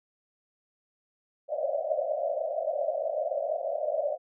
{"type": "band-pass noise", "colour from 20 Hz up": "white", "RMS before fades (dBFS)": -30, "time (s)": [1.48, 4.18], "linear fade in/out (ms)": 50, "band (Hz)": [550, 670], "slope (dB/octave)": 96, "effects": []}